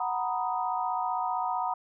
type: chord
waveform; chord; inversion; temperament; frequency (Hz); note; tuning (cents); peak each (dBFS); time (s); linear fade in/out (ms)
sine; B major seventh; second; equal; 740 / 932.3 / 987.8 / 1244.5; F#5 / A#5 / B5 / D#6; 0 / 0 / 0 / 0; -31 / -32 / -34 / -35; 0-1.74; 5
effects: none